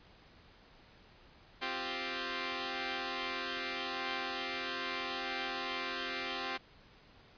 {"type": "chord", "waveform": "5% pulse", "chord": "C suspended fourth", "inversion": "none", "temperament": "equal", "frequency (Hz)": [261.6, 349.2, 392], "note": ["C4", "F4", "G4"], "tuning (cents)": [0, 0, 0], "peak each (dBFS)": -29, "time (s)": [1.61, 6.58], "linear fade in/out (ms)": 20, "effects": ["pink hiss -60 dBFS RMS until 7.37 s", "resampled to 11025 Hz"]}